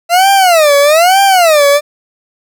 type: tone with vibrato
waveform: 40% pulse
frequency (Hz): 669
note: E5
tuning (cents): +25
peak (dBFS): -4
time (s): 0.09-1.81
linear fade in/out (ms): 50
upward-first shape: sine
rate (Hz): 1.1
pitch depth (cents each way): 290
effects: none